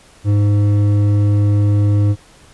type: tone with hard clipping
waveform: sine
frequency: 102.7 Hz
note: G#2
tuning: 19 cents flat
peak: -12 dBFS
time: 0.24-2.16 s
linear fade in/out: 50 ms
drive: 8 dB
effects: pink hiss -46 dBFS RMS until 2.53 s + resampled to 24000 Hz